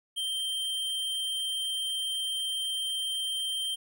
square tone, 3146 Hz, G7, 6 cents sharp, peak -30 dBFS, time 0.16-3.76 s, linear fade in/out 20 ms, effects none

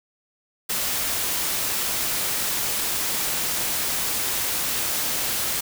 white noise, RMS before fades -25 dBFS, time 0.69-5.61 s, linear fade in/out 10 ms, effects none

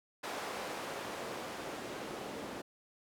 white noise with band-pass filter sweep, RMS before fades -42 dBFS, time 0.23-2.62 s, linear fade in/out 10 ms, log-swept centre 640 to 300 Hz, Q 0.84, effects none

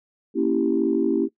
sine chord, A# diminished seventh, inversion none, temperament equal, 233.1 / 277.2 / 329.6 / 392 Hz, A#3 / C#4 / E4 / G4, 0 / 0 / 0 / 0 cents, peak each -25 / -23 / -22 / -24 dBFS, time 0.34-1.29 s, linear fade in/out 50 ms, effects noise-tail reverb RT60 0.1 s tail -19 dB re dry + tanh soft clip ceiling -8 dBFS

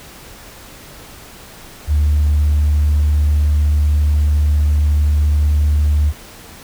sine tone, 74.4 Hz, D2, 23 cents sharp, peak -9 dBFS, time 1.87-6.13 s, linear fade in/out 50 ms, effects tanh soft clip ceiling -8 dBFS + pink hiss -38 dBFS RMS until 6.63 s

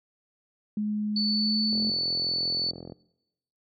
sine tone with pitch glide, 210.5 to 215.7 Hz, G#3 to A3, +24 to -34 cents, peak -25 dBFS, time 0.77-1.9 s, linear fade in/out 2 ms, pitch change +42 cents, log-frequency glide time 1.25-1.61 s
sine tone, 4477 Hz, C#8, 16 cents sharp, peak -25 dBFS, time 1.16-2.71 s, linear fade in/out 5 ms
click train, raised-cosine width 2 ms, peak -26 dBFS, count 52, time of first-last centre 1.73-2.922 s, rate 42.8 Hz
effects noise-tail reverb RT60 0.9 s tail -21 dB re dry + high-pass 100 Hz 12 dB/octave

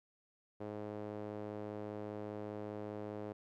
sawtooth tone with band-pass filter, 105 Hz, G#2, 19 cents sharp, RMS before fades -44 dBFS, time 0.6-3.33 s, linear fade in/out 10 ms, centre 470 Hz, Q 1.5, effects none

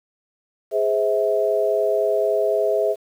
sine chord, Ab augmented, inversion none, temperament just, 415.3 / 519.1 / 648.9 Hz, Ab4 / C5 / E5, 0 / -14 / -27 cents, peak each -21 / -24 / -20 dBFS, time 0.71-2.96 s, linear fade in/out 50 ms, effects 8-bit

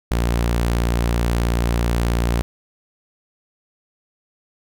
sawtooth tone, 58.5 Hz, A#1, 7 cents sharp, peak -13 dBFS, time 0.11-2.42 s, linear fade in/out 0 ms, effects none

